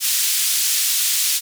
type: band-pass noise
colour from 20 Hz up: white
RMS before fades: -19 dBFS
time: 0-1.41 s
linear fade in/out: 50 ms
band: 3100 to 12000 Hz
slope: 12 dB/octave
effects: none

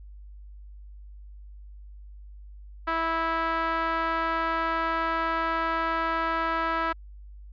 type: tone with band-pass filter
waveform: sawtooth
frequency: 327.8 Hz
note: E4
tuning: 10 cents flat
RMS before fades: -27 dBFS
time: 2.87-6.93 s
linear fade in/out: 10 ms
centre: 1300 Hz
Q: 2.4
effects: added 50 Hz sine -42 dBFS peak until 7.52 s + resampled to 11025 Hz

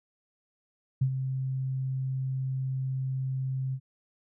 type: tone with ADSR envelope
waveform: sine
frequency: 131.9 Hz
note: C3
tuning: 14 cents sharp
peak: -20 dBFS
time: 1.01-3.8 s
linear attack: 9 ms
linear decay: 77 ms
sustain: -8 dB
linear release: 65 ms
effects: none

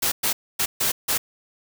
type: noise bursts at uneven times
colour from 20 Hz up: white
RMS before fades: -22 dBFS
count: 5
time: 0.02-0.12 / 0.23-0.33 / 0.59-0.66 / 0.8-0.92 / 1.08-1.18 s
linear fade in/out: 10 ms
effects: none

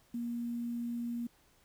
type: tone with quantisation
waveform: sine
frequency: 236.8 Hz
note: A#3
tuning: 27 cents sharp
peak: -34 dBFS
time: 0.14-1.27 s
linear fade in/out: 5 ms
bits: 10
effects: pink hiss -67 dBFS RMS until 1.64 s

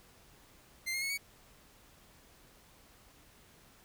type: tone with pitch steps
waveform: sawtooth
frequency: 2087 / 2139 / 2193 / 2248 Hz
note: C7 / C7 / C#7 / C#7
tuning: -5 / +38 / -19 / +24 cents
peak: -30 dBFS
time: 0.86-1.18 s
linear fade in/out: 20 ms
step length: 80 ms
effects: pink hiss -61 dBFS RMS until 3.84 s

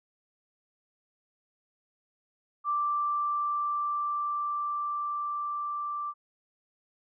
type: tone with level ramp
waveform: sine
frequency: 1174.7 Hz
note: D6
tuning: in tune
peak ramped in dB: -25 to -31 dBFS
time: 2.64-6.14 s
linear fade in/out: 50 ms
effects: none

